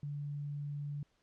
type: tone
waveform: sine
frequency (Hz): 144.8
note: D3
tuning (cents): -24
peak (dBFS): -37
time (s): 0.03-1.03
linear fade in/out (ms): 2
effects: pink hiss -75 dBFS RMS until 1.22 s + low-pass 6000 Hz 12 dB/octave